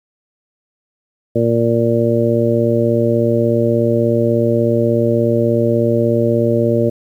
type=harmonic tone; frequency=116.54 Hz; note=A#2; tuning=in tune; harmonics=1 / 2 / 3 / 4 / 5; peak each=-18 / -18 / -18 / -18 / -18 dBFS; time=1.35-6.9 s; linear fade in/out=10 ms; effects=8-bit